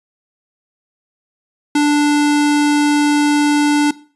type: tone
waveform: square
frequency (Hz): 293.7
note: D4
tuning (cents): 0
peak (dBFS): -11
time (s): 1.75-3.91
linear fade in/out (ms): 5
effects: noise-tail reverb RT60 0.4 s tail -19 dB re dry + resampled to 24000 Hz